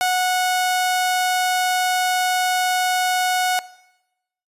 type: tone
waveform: sawtooth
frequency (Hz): 734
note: F#5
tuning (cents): -14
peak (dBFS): -13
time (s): 0.01-3.59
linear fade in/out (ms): 0
effects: noise-tail reverb RT60 0.9 s tail -19 dB re dry + resampled to 32000 Hz